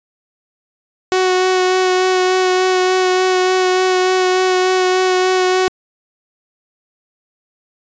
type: tone with vibrato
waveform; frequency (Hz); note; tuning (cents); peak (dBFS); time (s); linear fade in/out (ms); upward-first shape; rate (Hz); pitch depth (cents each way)
sawtooth; 370; F#4; 0; -8; 1.12-5.68; 0; sine; 3.4; 13
effects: resampled to 16000 Hz